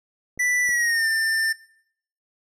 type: clicks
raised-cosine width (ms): 2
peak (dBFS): -30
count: 2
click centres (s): 0.376 / 0.691
type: tone with pitch glide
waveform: square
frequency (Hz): 1975.5 to 1790.7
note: B6 to A6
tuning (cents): 0 to +30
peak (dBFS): -20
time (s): 0.39-1.53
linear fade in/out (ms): 10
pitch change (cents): -170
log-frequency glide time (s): 0.64-1.07
effects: noise-tail reverb RT60 0.7 s tail -22 dB re dry + low-pass 12000 Hz 12 dB/octave